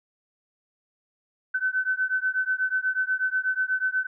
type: beating tone pair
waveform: sine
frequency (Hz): 1515 / 1523.2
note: F#6 / F#6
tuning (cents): +40 / +50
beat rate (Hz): 8.2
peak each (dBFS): -26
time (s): 1.54-4.07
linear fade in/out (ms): 10
effects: none